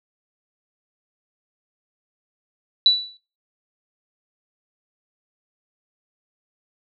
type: tone with exponential decay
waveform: sine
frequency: 3951 Hz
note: B7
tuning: in tune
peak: -8 dBFS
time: 2.86-3.17 s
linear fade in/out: 1 ms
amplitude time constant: 67 ms
effects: noise-tail reverb RT60 0.4 s tail -21 dB re dry